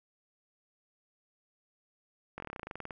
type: slowing click train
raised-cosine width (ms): 0.5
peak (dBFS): -25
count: 16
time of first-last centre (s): 2.38-2.908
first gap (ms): 21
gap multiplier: 1.07
effects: none